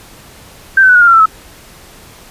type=tone with pitch steps; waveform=sine; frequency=1568 / 1526 / 1485.1 / 1445.4 / 1406.6 / 1369 / 1332.3 / 1296.6 Hz; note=G6 / G6 / F#6 / F#6 / F6 / F6 / E6 / E6; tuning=0 / -47 / +6 / -41 / +12 / -35 / +18 / -29 cents; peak=-3 dBFS; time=0.77-1.258 s; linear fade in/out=5 ms; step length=61 ms; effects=pink hiss -38 dBFS RMS until 2.3 s + resampled to 32000 Hz